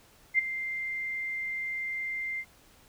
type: tone with ADSR envelope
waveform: sine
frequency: 2093 Hz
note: C7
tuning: in tune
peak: -18 dBFS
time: 0.34-2.45 s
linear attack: 46 ms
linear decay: 12 ms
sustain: -13 dB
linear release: 59 ms
effects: pink hiss -59 dBFS RMS until 2.88 s